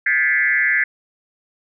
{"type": "tone with frequency modulation", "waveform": "sine", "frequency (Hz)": 1864.7, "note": "A#6", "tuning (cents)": 0, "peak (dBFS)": -14, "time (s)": [0.06, 0.84], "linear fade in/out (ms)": 5, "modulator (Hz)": 139, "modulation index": 2, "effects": []}